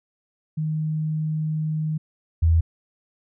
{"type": "tone pair in turn", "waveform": "sine", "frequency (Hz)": [155.56, 82.18], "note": ["D#3", "E2"], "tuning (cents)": [0, -5], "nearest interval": "major seventh", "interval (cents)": 1105, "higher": "first", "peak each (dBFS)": [-22, -14], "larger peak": "second", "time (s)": [[0.57, 1.98], [2.42, 2.61]], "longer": "first", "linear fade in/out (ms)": 10, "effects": []}